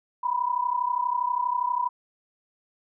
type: tone pair together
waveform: sine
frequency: 969 / 1001.4 Hz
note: B5 / B5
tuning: -33 / +24 cents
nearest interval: minor second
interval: 57 cents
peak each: -26 dBFS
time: 0.23-1.89 s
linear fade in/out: 10 ms
effects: none